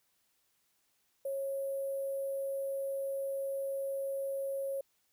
sine tone with sample-and-hold, 547 Hz, C#5, 23 cents flat, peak -33 dBFS, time 1.25-4.81 s, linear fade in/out 5 ms, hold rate 11025 Hz, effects white hiss -75 dBFS RMS until 5.12 s

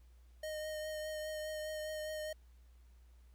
square tone with vibrato, 617 Hz, D#5, 15 cents flat, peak -40 dBFS, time 0.43-2.33 s, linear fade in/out 5 ms, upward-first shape triangle, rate 4.9 Hz, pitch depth 19 cents each way, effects added 60 Hz sine -58 dBFS peak until 3.34 s + pink hiss -75 dBFS RMS until 3.34 s

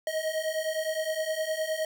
square beating tone pair, 625 / 634.7 Hz, D#5 / D#5, +8 / +34 cents, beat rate 9.7 Hz, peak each -33 / -31 dBFS, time 0.07-1.85 s, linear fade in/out 2 ms, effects none

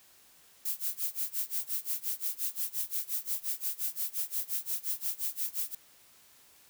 violet noise with tremolo, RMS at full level -31 dBFS, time 0.65-5.75 s, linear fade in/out 5 ms, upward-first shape sine, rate 5.7 Hz, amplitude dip 95%, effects white hiss -60 dBFS RMS until 6.69 s

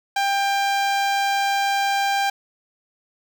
sawtooth tone with notch filter, 794 Hz, G5, 22 cents sharp, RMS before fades -21 dBFS, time 0.16-2.3 s, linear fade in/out 5 ms, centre 11000 Hz, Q 0.72, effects none

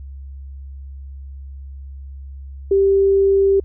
sine tone, 392 Hz, G4, in tune, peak -11 dBFS, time 2.71-3.6 s, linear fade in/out 5 ms, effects added 68 Hz sine -31 dBFS peak until 3.64 s

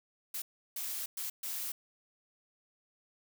blue noise bursts at uneven times, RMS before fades -38 dBFS, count 4, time 0.34-0.42 / 0.76-1.06 / 1.17-1.3 / 1.43-1.72 s, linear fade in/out 5 ms, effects none

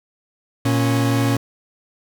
40% pulse tone pair together, 116.55 / 277.2 Hz, A#2 / C#4, 0 / 0 cents, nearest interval octave + minor third, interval 1500 cents, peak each -17 / -19 dBFS, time 0.65-1.37 s, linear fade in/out 5 ms, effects none

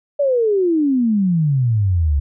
sine exponential sweep, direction down, 587.3 to 68.1 Hz, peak -13 dBFS, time 0.19-2.2 s, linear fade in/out 10 ms, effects none

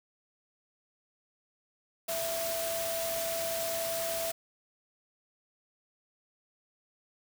sine tone in noise, 664 Hz, E5, 12 cents sharp, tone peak -33 dBFS, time 2.08-4.32 s, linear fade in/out 10 ms, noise white, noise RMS -36 dBFS, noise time 2.08-4.32 s, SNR 0 dB, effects none

